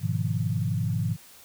sine chord, F half-diminished seventh, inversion first, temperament equal, 103.83 / 123.47 / 155.56 / 174.61 Hz, Ab2 / Cb3 / Eb3 / F3, 0 / 0 / 0 / 0 cents, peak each -28 / -29 / -30 / -32 dBFS, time 0-1.17 s, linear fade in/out 50 ms, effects white hiss -51 dBFS RMS until 1.44 s

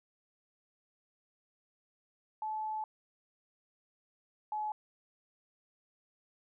sine tone pair in turn, 865 / 851.6 Hz, A5 / G#5, -30 / +43 cents, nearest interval unison, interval 27 cents, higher first, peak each -34 / -33 dBFS, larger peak second, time 2.42-2.84 / 4.52-4.72 s, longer first, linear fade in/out 2 ms, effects none

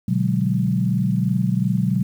sine chord, G# half-diminished seventh, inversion first, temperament equal, 123.47 / 146.83 / 185 / 207.7 Hz, B2 / D3 / F#3 / G#3, 0 / 0 / 0 / 0 cents, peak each -22 / -25 / -20 / -26 dBFS, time 0.08-2.03 s, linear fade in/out 5 ms, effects 8-bit

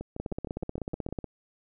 two click trains, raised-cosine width 2 ms, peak -23 / -19 dBFS, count 9 / 17, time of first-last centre 0.01-1.243 / 0.2-1.188 s, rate 6.49 / 16.2 Hz, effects none

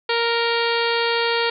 harmonic tone with a mistuned harmonic, 466.2 Hz, A#4, in tune, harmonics 1 / 2 / 3 / 4 / 5 / 6 / 7 / 8 / 9 / 10, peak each -22 / -25 / -27 / -28 / -29 / -30 / -30 / -31 / -32 / -32 dBFS, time 0.09-1.5 s, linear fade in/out 5 ms, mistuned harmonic 10, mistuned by -50 cents, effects none

